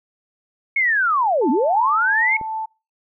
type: linear two-way sweep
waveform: sine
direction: down then up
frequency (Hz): 2217 to 230.2 to 2217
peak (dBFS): -15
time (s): 0.76-2.37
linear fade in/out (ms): 5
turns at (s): 1.5
type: tone with tremolo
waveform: sine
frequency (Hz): 880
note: A5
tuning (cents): 0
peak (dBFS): -22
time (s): 1.41-2.66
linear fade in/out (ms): 10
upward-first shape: triangle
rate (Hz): 2.8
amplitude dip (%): 35
type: click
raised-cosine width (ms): 2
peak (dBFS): -22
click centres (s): 2.413
effects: noise-tail reverb RT60 0.3 s tail -25 dB re dry